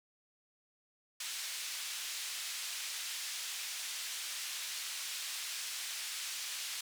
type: band-pass noise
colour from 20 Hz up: pink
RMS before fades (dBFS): -41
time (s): 1.2-6.81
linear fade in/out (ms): 5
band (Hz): 2700 to 10000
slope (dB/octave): 12
effects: none